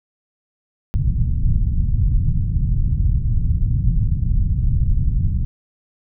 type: low-pass noise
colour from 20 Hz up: pink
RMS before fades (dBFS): -17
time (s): 0.94-5.45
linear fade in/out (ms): 0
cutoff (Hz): 140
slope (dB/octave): 24
effects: none